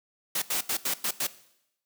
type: noise bursts at uneven times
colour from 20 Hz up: white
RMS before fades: -28 dBFS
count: 6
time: 0.35-0.42 / 0.5-0.61 / 0.69-0.77 / 0.85-0.94 / 1.04-1.11 / 1.2-1.27 s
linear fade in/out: 5 ms
effects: noise-tail reverb RT60 0.8 s tail -17 dB re dry + high-pass 150 Hz 12 dB/octave